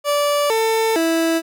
30% pulse tone with pitch steps, 581 / 446.9 / 328.3 Hz, D5 / A4 / E4, -19 / +27 / -7 cents, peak -13 dBFS, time 0.04-1.42 s, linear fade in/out 50 ms, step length 460 ms, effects none

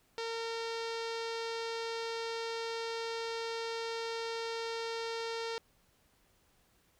sawtooth tone with low-pass filter, 457.4 Hz, A#4, 33 cents flat, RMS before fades -38 dBFS, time 0.18-5.58 s, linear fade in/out 0 ms, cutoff 4800 Hz, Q 2.1, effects pink hiss -70 dBFS RMS until 6.99 s

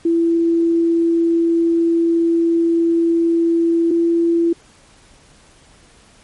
sine tone pair in turn, 334.6 / 336.9 Hz, E4 / E4, +26 / +38 cents, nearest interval unison, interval 12 cents, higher second, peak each -12 dBFS, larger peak neither, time 0.05-3.91 / 3.91-4.53 s, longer first, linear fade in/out 5 ms, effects pink hiss -49 dBFS RMS until 6.23 s + MP3 48 kbps

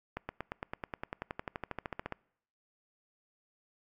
accelerating click train, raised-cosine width 0.5 ms, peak -21 dBFS, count 23, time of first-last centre 0.17-2.123 s, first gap 120 ms, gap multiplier 0.97, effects noise-tail reverb RT60 0.7 s tail -25 dB re dry + AAC 64 kbps

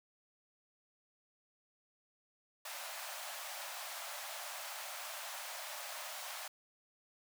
pink high-pass noise, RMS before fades -45 dBFS, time 2.65-6.48 s, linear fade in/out 5 ms, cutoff 570 Hz, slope 96 dB/octave, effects none

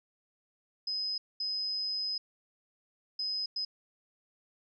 sine tone bursts at uneven times, 5050 Hz, D#8, 25 cents sharp, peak -31 dBFS, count 4, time 0.87-1.18 / 1.4-2.18 / 3.19-3.46 / 3.56-3.65 s, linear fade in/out 5 ms, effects none

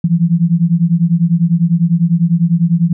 sine beating tone pair, 164.6 / 174.6 Hz, E3 / F3, -2 / 0 cents, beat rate 10 Hz, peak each -12 dBFS, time 0.04-2.93 s, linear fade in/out 5 ms, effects none

